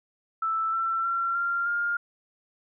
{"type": "tone with pitch steps", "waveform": "sine", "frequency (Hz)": [1321, 1342.5, 1364.4, 1386.7, 1409.3], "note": ["E6", "E6", "F6", "F6", "F6"], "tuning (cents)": [3, 31, -41, -13, 15], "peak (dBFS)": -24, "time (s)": [0.42, 1.97], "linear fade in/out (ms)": 5, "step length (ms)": 310, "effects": []}